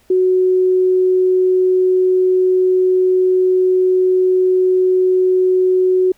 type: tone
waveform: sine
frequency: 369.9 Hz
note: F#4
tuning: in tune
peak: -10 dBFS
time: 0.1-6.12 s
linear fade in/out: 5 ms
effects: pink hiss -55 dBFS RMS until 6.17 s